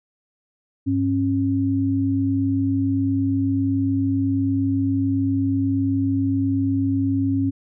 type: tone pair together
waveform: sine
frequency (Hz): 100.45 / 272.7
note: G2 / C#4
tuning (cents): +43 / -28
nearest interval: octave + perfect fourth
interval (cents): 1729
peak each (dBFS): -23 / -19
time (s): 0.86-7.51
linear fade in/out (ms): 20
effects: none